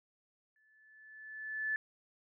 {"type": "tone with exponential growth", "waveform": "sine", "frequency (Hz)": 1740, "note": "A6", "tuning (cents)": -20, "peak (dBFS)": -30, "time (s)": [0.56, 1.76], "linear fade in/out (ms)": 1, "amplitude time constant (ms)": 260, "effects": []}